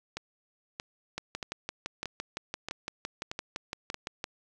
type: two click trains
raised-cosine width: 0.2 ms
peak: -17 / -18 dBFS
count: 19 / 7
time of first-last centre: 1.18-4.241 / 0.17-3.944 s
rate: 5.88 / 1.59 Hz
effects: none